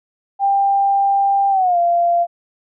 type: tone with pitch glide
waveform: sine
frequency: 793 to 690.3 Hz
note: G5 to F5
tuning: +20 to -20 cents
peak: -12 dBFS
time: 0.39-2.27 s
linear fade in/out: 50 ms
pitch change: -240 cents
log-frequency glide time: 1.5-1.78 s
effects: none